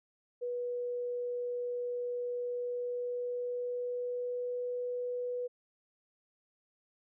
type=tone with pitch glide; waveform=sine; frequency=487.9 to 492.1 Hz; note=B4 to B4; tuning=-21 to -6 cents; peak=-33 dBFS; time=0.41-5.48 s; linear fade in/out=20 ms; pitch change=+15 cents; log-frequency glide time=2.35-4.64 s; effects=none